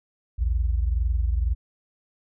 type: tone pair together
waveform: sine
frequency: 57.04 / 79 Hz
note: A#1 / D#2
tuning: -37 / +27 cents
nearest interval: tritone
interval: 564 cents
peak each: -21 / -27 dBFS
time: 0.38-1.55 s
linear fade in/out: 20 ms
effects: none